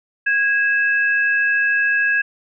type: tone pair together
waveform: sine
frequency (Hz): 1647.8 / 2617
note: G#6 / E7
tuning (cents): -14 / -13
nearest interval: minor sixth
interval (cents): 801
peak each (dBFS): -15 / -23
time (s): 0.26-2.22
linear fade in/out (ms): 10
effects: none